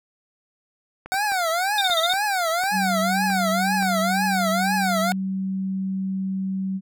clicks, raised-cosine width 0.5 ms, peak -21 dBFS, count 8, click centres 1.06 / 1.142 / 1.319 / 1.899 / 2.137 / 2.637 / 3.302 / 3.826 s
25% pulse tone with vibrato, 740 Hz, F#5, in tune, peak -17 dBFS, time 1.12-5.12 s, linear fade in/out 0 ms, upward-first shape triangle, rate 2 Hz, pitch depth 260 cents each way
sine tone bursts, 3653 Hz, A#7, 36 cents flat, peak -19 dBFS, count 6, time 1.78-2.128 s, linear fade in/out 2 ms, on 33 ms, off 30 ms
sine tone, 191 Hz, G3, 45 cents flat, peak -23 dBFS, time 2.71-6.81 s, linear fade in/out 50 ms
effects none

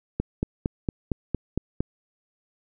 click train, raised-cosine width 3 ms, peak -11 dBFS, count 8, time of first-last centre 0.2-1.806 s, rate 4.36 Hz, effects none

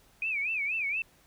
sine tone with vibrato, 2429 Hz, D#7, 42 cents flat, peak -28 dBFS, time 0.22-1.02 s, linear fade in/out 2 ms, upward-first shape sine, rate 4.2 Hz, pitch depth 170 cents each way, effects pink hiss -62 dBFS RMS until 1.26 s

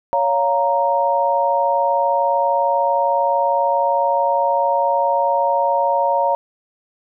sine chord, Bb minor, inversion first, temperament just, 559.4 / 699.2 / 932.3 Hz, Db5 / F5 / Bb5, +16 / +2 / 0 cents, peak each -19 / -21 / -17 dBFS, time 0.13-6.35 s, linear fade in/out 0 ms, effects none

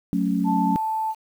sine chord, F# minor, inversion none, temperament equal, 185 / 220 / 277.2 Hz, F#3 / A3 / C#4, 0 / 0 / 0 cents, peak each -23 / -25 / -24 dBFS, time 0.13-0.76 s, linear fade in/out 0 ms
sine tone, 879 Hz, A5, 2 cents flat, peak -22 dBFS, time 0.44-1.15 s, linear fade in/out 50 ms
effects 8-bit

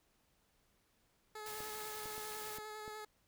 15% pulse tone with vibrato, 427.8 Hz, A4, 49 cents flat, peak -39 dBFS, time 1.35-3.05 s, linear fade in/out 5 ms, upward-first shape square, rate 10 Hz, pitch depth 14 cents each way
white noise, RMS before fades -48 dBFS, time 1.46-2.58 s, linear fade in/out 2 ms
clicks, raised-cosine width 2 ms, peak -38 dBFS, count 5, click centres 1.605 / 2.057 / 2.18 / 2.585 / 2.879 s
effects pink hiss -75 dBFS RMS until 3.27 s

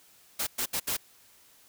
white noise bursts at uneven times, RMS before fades -30 dBFS, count 4, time 0.39-0.47 / 0.58-0.66 / 0.73-0.8 / 0.87-0.97 s, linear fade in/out 10 ms, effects white hiss -59 dBFS RMS until 1.68 s

